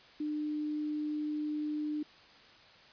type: tone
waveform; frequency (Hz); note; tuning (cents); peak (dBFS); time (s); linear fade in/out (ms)
sine; 301; D4; +43; -32; 0.2-2.03; 5
effects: white hiss -57 dBFS RMS until 2.92 s + resampled to 11025 Hz